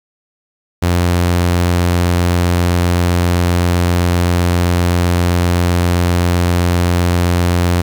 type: tone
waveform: sawtooth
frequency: 87.7 Hz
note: F2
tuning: 8 cents sharp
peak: -7 dBFS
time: 0.82-7.82 s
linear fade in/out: 10 ms
effects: 7-bit